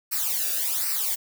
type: noise with flanger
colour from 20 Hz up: blue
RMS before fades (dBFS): -26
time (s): 0.11-1.16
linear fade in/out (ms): 20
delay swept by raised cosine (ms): 0.29 to 0.96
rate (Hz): 1.3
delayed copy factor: -0.85
effects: none